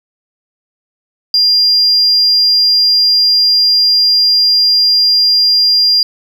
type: tone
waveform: triangle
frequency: 4800 Hz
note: D8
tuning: 37 cents sharp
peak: -4 dBFS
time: 1.34-6.03 s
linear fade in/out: 2 ms
effects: tanh soft clip ceiling -4 dBFS